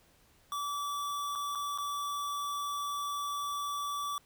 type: tone with dropouts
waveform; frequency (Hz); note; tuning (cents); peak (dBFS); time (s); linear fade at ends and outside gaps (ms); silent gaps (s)
square; 1154; D6; -31; -34; 0.52-4.18; 1; 1.353-1.357 / 1.551-1.555 / 1.777-1.784
effects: pink hiss -65 dBFS RMS until 4.25 s